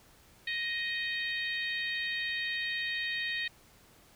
harmonic tone, 624 Hz, D#5, 5 cents sharp, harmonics 3 / 4 / 5 / 6 / 7, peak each -34 / -38 / -42 / -39 / -45 dBFS, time 0.47-3.48 s, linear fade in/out 5 ms, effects pink hiss -60 dBFS RMS until 4.15 s

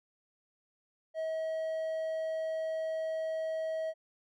triangle tone, 640 Hz, D#5, 49 cents sharp, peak -30 dBFS, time 1.14-3.94 s, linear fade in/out 50 ms, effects none

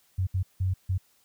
sine tone bursts at uneven times, 93.4 Hz, F#2, 17 cents sharp, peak -23 dBFS, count 4, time 0.18-0.27 / 0.34-0.43 / 0.6-0.74 / 0.89-0.98 s, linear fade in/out 10 ms, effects white hiss -65 dBFS RMS until 1.24 s

